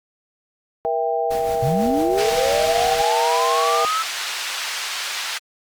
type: chord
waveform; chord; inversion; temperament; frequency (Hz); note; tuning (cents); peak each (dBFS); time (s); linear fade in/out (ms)
sine; E diminished; second; just; 474.7 / 659.3 / 791.1; Bb4 / E5 / G5; +31 / 0 / +16; -23; 0.85-3.85; 0
type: noise with tremolo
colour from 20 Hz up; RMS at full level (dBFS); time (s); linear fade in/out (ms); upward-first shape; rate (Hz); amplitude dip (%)
pink; -33; 1.3-3.02; 10; sine; 6; 45
type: linear sweep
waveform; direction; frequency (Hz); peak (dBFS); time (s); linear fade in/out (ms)
sine; up; 116.3 to 1324; -19; 1.62-4.03; 10
type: band-pass noise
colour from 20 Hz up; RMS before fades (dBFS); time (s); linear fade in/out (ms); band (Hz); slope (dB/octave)
white; -27; 2.17-5.39; 20; 1000 to 4600; 12
effects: Opus 48 kbps